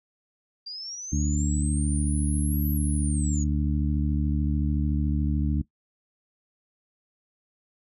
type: linear two-way sweep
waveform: sine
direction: up then down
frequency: 4713 to 11840 to 6610 Hz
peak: -34 dBFS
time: 0.66-3.44 s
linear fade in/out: 10 ms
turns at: 2.69 s
type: harmonic tone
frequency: 73.7 Hz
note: D2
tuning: 7 cents sharp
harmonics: 1 / 2 / 3 / 4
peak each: -25 / -28 / -30 / -31 dBFS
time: 1.12-5.62 s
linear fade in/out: 10 ms
effects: noise-tail reverb RT60 0.1 s tail -18 dB re dry